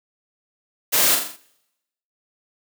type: noise with echo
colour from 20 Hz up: white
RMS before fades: -18 dBFS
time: 0.92-1.16 s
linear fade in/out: 20 ms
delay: 42 ms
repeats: 5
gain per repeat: -5 dB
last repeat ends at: 1.37 s
effects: noise-tail reverb RT60 0.9 s tail -23 dB re dry + high-pass 200 Hz 12 dB/octave